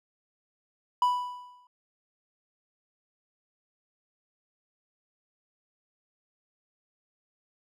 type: tone with exponential decay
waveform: triangle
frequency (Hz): 987.8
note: B5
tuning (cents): 0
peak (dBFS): -17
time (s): 1.02-1.67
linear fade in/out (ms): 2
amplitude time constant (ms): 140
effects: none